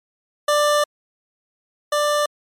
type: tone pair in turn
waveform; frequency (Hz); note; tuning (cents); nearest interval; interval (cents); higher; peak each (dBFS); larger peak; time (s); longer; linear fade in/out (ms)
25% pulse; 591 / 591; D5 / D5; +11 / +11; unison; 0; neither; -11 / -13; first; 0.48-0.84 / 1.92-2.26; first; 5
effects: low-pass 12000 Hz 12 dB/octave + MP3 96 kbps